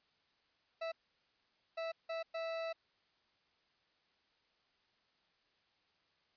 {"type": "tone bursts at uneven times", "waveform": "40% pulse", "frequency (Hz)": 657, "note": "E5", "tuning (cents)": -6, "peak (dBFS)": -37, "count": 4, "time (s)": [[0.81, 0.92], [1.77, 1.92], [2.09, 2.23], [2.34, 2.73]], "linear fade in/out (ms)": 10, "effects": ["white hiss -75 dBFS RMS until 6.36 s", "resampled to 11025 Hz"]}